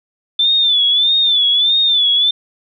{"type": "tone with vibrato", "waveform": "sine", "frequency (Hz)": 3520, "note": "A7", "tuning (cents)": 0, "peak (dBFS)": -10, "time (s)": [0.39, 2.31], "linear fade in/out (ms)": 5, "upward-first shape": "sine", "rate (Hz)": 1.6, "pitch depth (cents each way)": 91, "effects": []}